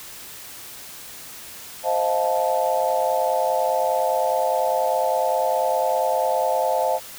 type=chord; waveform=sine; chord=F dominant seventh; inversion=second; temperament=just; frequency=523.8 / 628.6 / 698.5 / 873.1 Hz; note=C5 / Eb5 / F5 / A5; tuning=+2 / +18 / 0 / -14 cents; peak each=-24 dBFS; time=1.83-7 s; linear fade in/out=50 ms; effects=white hiss -39 dBFS RMS until 7.18 s